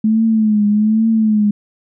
sine tone with vibrato, 215.6 Hz, A3, 35 cents flat, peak -10 dBFS, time 0.04-1.51 s, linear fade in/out 5 ms, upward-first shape triangle, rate 1.2 Hz, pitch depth 82 cents each way, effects none

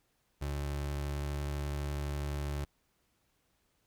30% pulse tone with pitch glide, 71.6 to 72.1 Hz, D2 to D2, -43 to -31 cents, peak -31 dBFS, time 0.41-2.65 s, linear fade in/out 10 ms, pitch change +12 cents, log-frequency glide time 0.97-1.27 s, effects pink hiss -75 dBFS RMS until 3.86 s

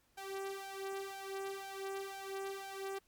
sawtooth tone with flanger, 390 Hz, G4, 9 cents flat, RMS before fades -43 dBFS, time 0.17-2.99 s, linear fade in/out 10 ms, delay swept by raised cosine 1.3 to 2.7 ms, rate 2 Hz, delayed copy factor +0.75, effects pink hiss -73 dBFS RMS until 3.07 s + MP3 96 kbps

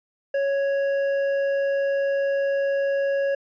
sine tone with hard clipping, 554.4 Hz, C#5, in tune, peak -22 dBFS, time 0.34-3.35 s, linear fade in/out 5 ms, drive 7 dB, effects resampled to 11025 Hz

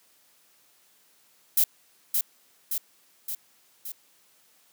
violet noise with echo, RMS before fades -20 dBFS, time 1.57-1.64 s, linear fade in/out 5 ms, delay 570 ms, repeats 4, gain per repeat -4 dB, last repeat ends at 3.92 s, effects white hiss -62 dBFS RMS until 4.72 s + high-pass 150 Hz 12 dB/octave

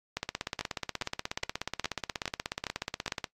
two click trains, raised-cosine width 0.2 ms, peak -14 / -14 dBFS, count 7 / 52, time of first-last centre 0.61-3.079 / 0.17-3.242 s, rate 2.43 / 16.6 Hz, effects noise-tail reverb RT60 0.1 s tail -20 dB re dry + AAC 48 kbps

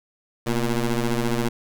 20% pulse ring-modulated tone, 119.3 Hz, A#2, 41 cents sharp, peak -13 dBFS, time 0.46-1.49 s, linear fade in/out 10 ms, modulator 112 Hz, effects none

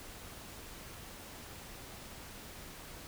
silence, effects pink hiss -49 dBFS RMS until 3.07 s

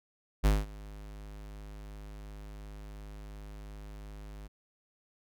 square tone with ADSR envelope, 51.4 Hz, G#1, 17 cents flat, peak -21 dBFS, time 0.43-4.48 s, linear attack 25 ms, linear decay 200 ms, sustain -23 dB, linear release 17 ms, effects none

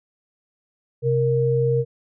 sine tone pair together, 130.81 / 466.2 Hz, C3 / A#4, 0 / 0 cents, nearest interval octave + minor seventh, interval 2200 cents, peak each -20 / -19 dBFS, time 1.02-1.85 s, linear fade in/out 50 ms, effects none

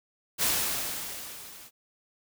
white noise with level ramp, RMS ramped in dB -24 to -49 dBFS, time 0.38-1.71 s, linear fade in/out 50 ms, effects none

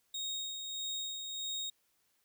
30% pulse tone with tremolo, 3740 Hz, A#7, 5 cents sharp, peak -33 dBFS, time 0.14-1.7 s, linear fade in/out 5 ms, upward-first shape sine, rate 1.6 Hz, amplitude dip 40%, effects white hiss -75 dBFS RMS until 2.24 s

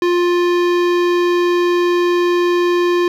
sine tone with hard clipping, 351.4 Hz, F4, 11 cents sharp, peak -14 dBFS, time 0.02-3.08 s, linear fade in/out 2 ms, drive 18 dB, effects none

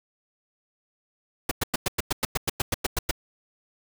pink noise bursts, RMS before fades -24 dBFS, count 14, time 1.49-3.112 s, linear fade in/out 5 ms, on 23 ms, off 100 ms, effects none

